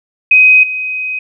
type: tone with level steps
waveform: sine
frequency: 2517 Hz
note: D#7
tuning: 19 cents sharp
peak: -3 / -16 dBFS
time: 0.31-1.19 s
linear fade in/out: 5 ms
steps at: 0.63 s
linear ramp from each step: 5 ms
effects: none